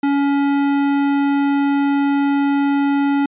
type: tone with tanh clipping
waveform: sine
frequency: 281.4 Hz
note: C#4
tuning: 26 cents sharp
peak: -16 dBFS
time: 0.03-3.26 s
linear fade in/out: 5 ms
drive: 17 dB
effects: resampled to 8000 Hz